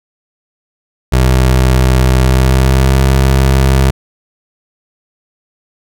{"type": "tone with pitch glide", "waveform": "25% pulse", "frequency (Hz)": [64, 66.41], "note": ["C2", "C2"], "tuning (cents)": [-38, 26], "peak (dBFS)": -3, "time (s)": [1.12, 3.91], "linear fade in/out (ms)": 10, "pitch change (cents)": 64, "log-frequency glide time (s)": [2.15, 3.01], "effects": []}